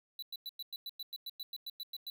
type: tone bursts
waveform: square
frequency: 3967 Hz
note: B7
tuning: 7 cents sharp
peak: -40 dBFS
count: 15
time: 0.19-2.1 s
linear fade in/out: 2 ms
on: 34 ms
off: 100 ms
effects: none